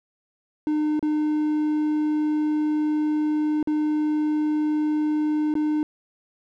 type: tone with dropouts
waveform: triangle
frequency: 303.6 Hz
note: D#4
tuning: 42 cents flat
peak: -18 dBFS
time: 0.67-5.83 s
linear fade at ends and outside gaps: 1 ms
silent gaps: 0.994-1.027 / 3.628-3.673 / 5.54-5.553 s
effects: none